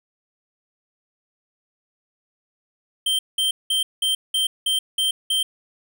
square tone bursts, 3136 Hz, G7, in tune, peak -19 dBFS, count 8, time 3.06-5.43 s, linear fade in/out 5 ms, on 130 ms, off 190 ms, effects none

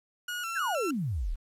30% pulse tone with vibrato, 1396.9 Hz, F6, in tune, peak -30 dBFS, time 0.28-0.91 s, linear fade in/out 5 ms, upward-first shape square, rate 3.2 Hz, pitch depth 62 cents each way
sine exponential sweep, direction down, 1772 to 30.03 Hz, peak -28 dBFS, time 0.55-1.36 s, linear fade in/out 20 ms
effects resampled to 32000 Hz + 10-bit

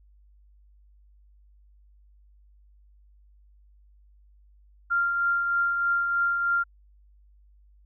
sine tone with tremolo, 1391 Hz, F6, 7 cents flat, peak -20 dBFS, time 4.9-6.64 s, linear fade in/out 20 ms, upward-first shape triangle, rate 3.2 Hz, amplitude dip 40%, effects added 50 Hz sine -54 dBFS peak until 7.85 s

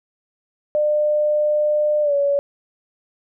sine tone with pitch glide, 600 to 566.3 Hz, D5 to C#5, +37 to +37 cents, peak -15 dBFS, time 0.75-2.39 s, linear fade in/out 0 ms, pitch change -100 cents, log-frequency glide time 2.02-2.14 s, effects none

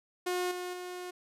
sawtooth tone with level steps, 360.2 Hz, F#4, 46 cents flat, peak -26 / -32 / -35 dBFS, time 0.26-1.11 s, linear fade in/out 10 ms, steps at 0.51 / 0.73 s, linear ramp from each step 5 ms, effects resampled to 32000 Hz

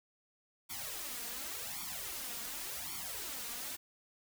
white noise with flanger, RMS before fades -42 dBFS, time 0.69-3.77 s, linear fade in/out 20 ms, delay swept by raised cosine 0.88 to 4.28 ms, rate 0.89 Hz, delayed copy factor +0.9, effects none

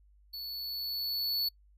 square tone with level ramp, 4435 Hz, C#8, in tune, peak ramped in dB -39 to -28 dBFS, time 0.33-1.49 s, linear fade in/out 10 ms, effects noise-tail reverb RT60 0.1 s tail -26 dB re dry + added 50 Hz sine -59 dBFS peak until 1.77 s

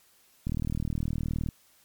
click train, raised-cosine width 5 ms, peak -18 dBFS, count 41, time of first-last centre 0.47-1.488 s, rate 39.3 Hz, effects white hiss -62 dBFS RMS until 1.84 s + MP3 96 kbps

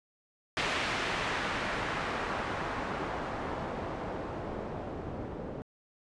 white noise with low-pass filter sweep, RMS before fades -35 dBFS, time 0.57-5.62 s, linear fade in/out 0 ms, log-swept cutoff 2600 to 430 Hz, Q 0.86, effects resampled to 22050 Hz

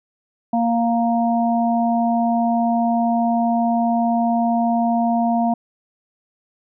harmonic tone, 233.1 Hz, A#3, in tune, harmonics 1 / 3 / 4, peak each -18 / -19 / -27 dBFS, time 0.53-5.54 s, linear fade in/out 5 ms, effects none

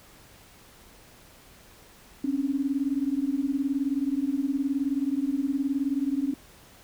sine beating tone pair, 266.9 / 285.9 Hz, C4 / D4, +35 / -46 cents, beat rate 19 Hz, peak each -27 / -27 dBFS, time 2.24-6.34 s, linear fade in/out 5 ms, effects pink hiss -53 dBFS RMS until 6.83 s

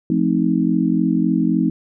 sine chord, F dominant seventh, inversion none, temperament just, 174.61 / 218.3 / 261.9 / 314.3 Hz, F3 / A3 / C4 / Eb4, 0 / -13 / +2 / +18 cents, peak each -20 dBFS, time 0.1-1.7 s, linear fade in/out 2 ms, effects none

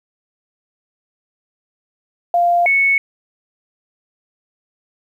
sine tone pair in turn, 696 / 2210 Hz, F5 / C#7, -6 / -6 cents, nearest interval octave + minor sixth, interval 2000 cents, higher second, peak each -11 dBFS, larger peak neither, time 2.34-2.66 / 2.66-2.98 s, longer neither, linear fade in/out 2 ms, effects 8-bit

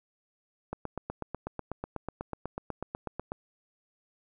click train, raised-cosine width 1 ms, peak -20 dBFS, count 22, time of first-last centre 0.73-3.319 s, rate 8.11 Hz, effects none

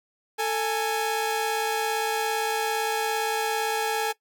sawtooth tone pair together, 444.1 / 830.6 Hz, A4 / G#5, +16 / 0 cents, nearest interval major seventh, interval 1084 cents, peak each -23 / -23 dBFS, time 0.38-4.13 s, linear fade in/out 20 ms, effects noise-tail reverb RT60 0.1 s tail -19 dB re dry

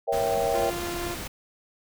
sine chord, A# diminished seventh, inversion none, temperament equal with one note detuned, 471.3 / 554.4 / 659.3 / 784 Hz, A#4 / C#5 / E5 / G5, +19 / 0 / 0 / 0 cents, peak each -28 dBFS, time 0.07-0.71 s, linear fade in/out 20 ms
pink noise, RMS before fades -35 dBFS, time 0.12-1.28 s, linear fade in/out 10 ms
sawtooth tone, 347.6 Hz, F4, 8 cents flat, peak -27 dBFS, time 0.54-1.15 s, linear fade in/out 10 ms
effects none

